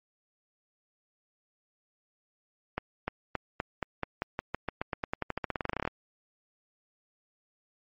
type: accelerating click train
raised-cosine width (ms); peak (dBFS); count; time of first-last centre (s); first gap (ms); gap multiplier
0.5; -15; 29; 2.78-5.876; 300; 0.91
effects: MP3 32 kbps